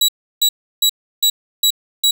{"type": "tone bursts", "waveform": "sawtooth", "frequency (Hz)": 3900, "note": "B7", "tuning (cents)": -23, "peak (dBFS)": -8, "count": 6, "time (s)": [0.01, 2.11], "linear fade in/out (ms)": 5, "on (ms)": 75, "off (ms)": 330, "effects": []}